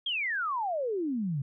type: exponential sweep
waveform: sine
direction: down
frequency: 3322 to 130.5 Hz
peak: -28 dBFS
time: 0.06-1.42 s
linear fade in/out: 5 ms
effects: none